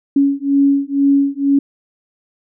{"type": "beating tone pair", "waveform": "sine", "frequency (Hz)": [278, 280.1], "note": ["C#4", "C#4"], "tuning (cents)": [5, 18], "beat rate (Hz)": 2.1, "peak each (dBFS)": -14, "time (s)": [0.16, 1.59], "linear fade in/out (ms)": 5, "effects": []}